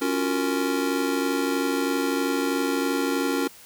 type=chord; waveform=square; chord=Gb major seventh; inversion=second; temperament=just; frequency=277.5 / 346.9 / 370 / 462.5 Hz; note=Db4 / F4 / Gb4 / Bb4; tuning=+2 / -12 / 0 / -14 cents; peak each=-26 / -31 / -32 / -30 dBFS; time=0.01-3.48 s; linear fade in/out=10 ms; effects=white hiss -48 dBFS RMS until 3.65 s